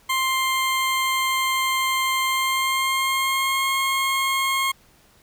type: tone with pitch glide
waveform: 20% pulse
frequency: 1052 to 1076.6 Hz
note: C6 to C6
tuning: +9 to +49 cents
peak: -15 dBFS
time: 0.09-4.72 s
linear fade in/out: 10 ms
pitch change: +40 cents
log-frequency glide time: 2.23-3.68 s
effects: pink hiss -56 dBFS RMS until 5.22 s